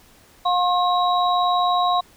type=tone cluster; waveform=sine; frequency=714 / 1073 / 3851 Hz; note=F5 / C6 / B7; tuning=+38 / +43 / -44 cents; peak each=-19 / -20 / -27 dBFS; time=0.45-2.01 s; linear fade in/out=10 ms; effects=pink hiss -52 dBFS RMS until 2.16 s